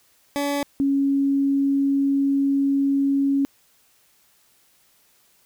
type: tone pair in turn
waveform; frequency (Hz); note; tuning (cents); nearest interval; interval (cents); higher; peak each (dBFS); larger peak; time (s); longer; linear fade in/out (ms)
20% pulse / sine; 284.9 / 276.9; C#4 / C#4; +48 / -2; unison; 50; first; -17; neither; 0.36-0.63 / 0.8-3.45; second; 0
effects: white hiss -60 dBFS RMS until 5.45 s